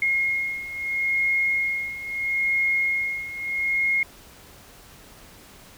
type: beating tone pair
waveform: sine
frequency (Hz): 2149 / 2149.76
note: C7 / C7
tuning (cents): +46 / +46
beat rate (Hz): 0.76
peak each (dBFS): -27 / -23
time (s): 0.02-4.03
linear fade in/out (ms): 2
effects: pink hiss -48 dBFS RMS until 5.77 s